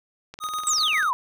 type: click train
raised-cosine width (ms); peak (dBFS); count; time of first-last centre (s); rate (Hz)
0.2; -21; 15; 0.34-1.03; 20.3
type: tone with tremolo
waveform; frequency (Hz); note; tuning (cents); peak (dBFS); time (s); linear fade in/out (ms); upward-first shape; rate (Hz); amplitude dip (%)
square; 1244.5; D#6; 0; -26; 0.4-1.11; 50; square; 7.4; 40
type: exponential sweep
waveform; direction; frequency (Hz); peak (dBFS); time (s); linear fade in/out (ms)
sine; down; 8270 to 956; -20; 0.67-1.13; 0
effects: none